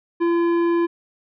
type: tone with tanh clipping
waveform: sine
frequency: 340.4 Hz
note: F4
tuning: 44 cents flat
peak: -18 dBFS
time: 0.2-0.87 s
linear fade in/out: 20 ms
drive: 12 dB
effects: none